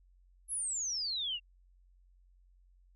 sine exponential sweep, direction down, 11210 to 2727 Hz, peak -33 dBFS, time 0.48-1.4 s, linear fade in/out 50 ms, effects added 45 Hz sine -61 dBFS peak until 2.95 s

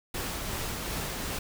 pink noise with tremolo, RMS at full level -33 dBFS, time 0.14-1.39 s, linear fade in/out 5 ms, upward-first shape triangle, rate 2.7 Hz, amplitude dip 25%, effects none

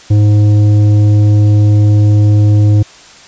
triangle tone with tanh clipping, 104.4 Hz, G#2, 10 cents sharp, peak -6 dBFS, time 0.1-2.83 s, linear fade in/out 10 ms, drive 13 dB, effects white hiss -37 dBFS RMS until 3.27 s + resampled to 16000 Hz

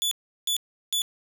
sawtooth tone bursts, 3458 Hz, A7, 31 cents flat, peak -20 dBFS, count 3, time 0.02-1.019 s, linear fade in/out 0 ms, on 93 ms, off 360 ms, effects none

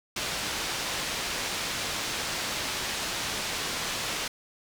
white low-pass noise, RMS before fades -32 dBFS, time 0.16-4.28 s, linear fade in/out 5 ms, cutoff 5300 Hz, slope 12 dB/octave, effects none

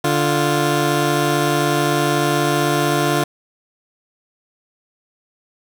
15% pulse tone pair together, 146.83 / 349.2 Hz, D3 / F4, 0 / 0 cents, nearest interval octave + minor third, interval 1500 cents, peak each -12 dBFS, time 0.04-3.24 s, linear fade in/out 5 ms, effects none

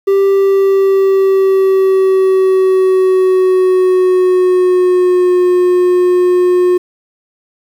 triangle tone with pitch glide, 392.6 to 360 Hz, G4 to F#4, +3 to -47 cents, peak -5 dBFS, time 0.07-6.78 s, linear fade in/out 10 ms, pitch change -150 cents, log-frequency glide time 0.26-5.46 s, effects 7-bit

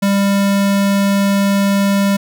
square tone, 198.7 Hz, G3, 24 cents sharp, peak -12 dBFS, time 0.02-2.17 s, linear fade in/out 10 ms, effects none

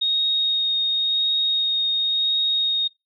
sine tone with vibrato, 3729 Hz, A#7, in tune, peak -18 dBFS, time 0.01-2.88 s, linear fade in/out 10 ms, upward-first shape triangle, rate 0.94 Hz, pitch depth 9 cents each way, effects noise-tail reverb RT60 0.2 s tail -24 dB re dry

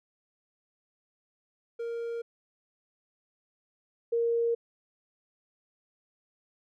triangle / sine tone pair in turn, 466.2 / 466.2 Hz, A#4 / A#4, 0 / 0 cents, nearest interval unison, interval 0 cents, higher neither, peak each -30 / -24 dBFS, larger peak second, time 1.79-2.22 / 4.12-4.55 s, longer neither, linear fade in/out 10 ms, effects none

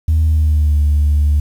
sine tone with pitch glide, 79 to 73.71 Hz, D#2 to D2, +27 to +7 cents, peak -8 dBFS, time 0.08-1.4 s, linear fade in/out 5 ms, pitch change -120 cents, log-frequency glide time 0.24-0.79 s, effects tanh soft clip ceiling -7 dBFS + 7-bit

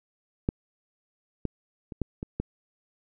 clicks, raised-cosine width 3 ms, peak -11 / -15 / -25 / -14 / -20 / -15 dBFS, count 6, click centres 0.489 / 1.453 / 1.922 / 2.017 / 2.229 / 2.4 s, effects none

